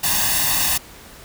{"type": "noise with comb filter", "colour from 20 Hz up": "white", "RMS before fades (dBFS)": -19, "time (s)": [0.03, 0.78], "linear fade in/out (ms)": 10, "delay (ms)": 1.1, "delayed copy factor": 0.85, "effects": ["pink hiss -42 dBFS RMS until 1.24 s"]}